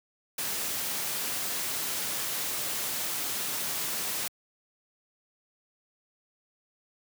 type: noise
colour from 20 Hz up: white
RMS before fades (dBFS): -32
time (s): 0.38-4.28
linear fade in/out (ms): 5
effects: high-pass 100 Hz 12 dB/octave